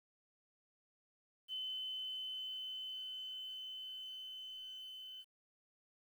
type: tone with level ramp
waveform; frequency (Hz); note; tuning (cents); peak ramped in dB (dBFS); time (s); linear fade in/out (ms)
sine; 3042; F#7; +47; -39 to -48; 1.48-5.25; 50
effects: 11-bit